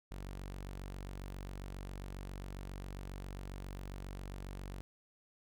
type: tone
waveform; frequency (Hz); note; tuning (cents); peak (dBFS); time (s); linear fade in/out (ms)
sawtooth; 47.39; F#1; +42; -39; 0.11-4.81; 0
effects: none